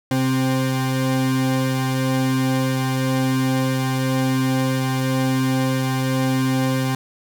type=tone pair together; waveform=40% pulse; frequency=131.34 / 261.7 Hz; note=C3 / C4; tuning=+7 / 0 cents; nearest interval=octave; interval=1193 cents; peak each=-20 dBFS; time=0.11-6.95 s; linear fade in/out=2 ms; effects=none